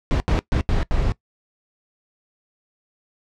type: noise bursts at uneven times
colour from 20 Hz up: brown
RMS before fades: -19 dBFS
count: 5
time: 0.11-0.2 / 0.28-0.39 / 0.52-0.61 / 0.69-0.83 / 0.91-1.12 s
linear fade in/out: 0 ms
effects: noise-tail reverb RT60 0.1 s tail -19 dB re dry + low-pass 5000 Hz 12 dB/octave